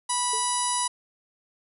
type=harmonic tone; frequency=980 Hz; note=B5; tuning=14 cents flat; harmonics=1 / 2 / 3 / 4 / 5 / 6 / 7 / 8 / 10; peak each=-27 / -39 / -38 / -35 / -37 / -36 / -39 / -38 / -28 dBFS; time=0.09-0.88 s; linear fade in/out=10 ms
type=tone with exponential decay; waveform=sine; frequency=438.6 Hz; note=A4; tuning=6 cents flat; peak=-32 dBFS; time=0.33-0.5 s; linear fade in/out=5 ms; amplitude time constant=35 ms
effects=none